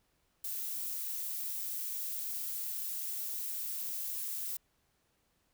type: noise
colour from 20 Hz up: violet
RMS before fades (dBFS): -38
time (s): 0.44-4.57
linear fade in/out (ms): 5
effects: pink hiss -75 dBFS RMS until 5.53 s